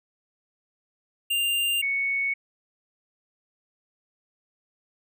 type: tone pair in turn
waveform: square / sine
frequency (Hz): 2794 / 2218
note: F7 / C#7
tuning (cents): 0 / 0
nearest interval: major third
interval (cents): 400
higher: first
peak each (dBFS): -23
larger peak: neither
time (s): 1.3-1.82 / 1.82-2.34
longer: neither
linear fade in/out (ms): 10
effects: none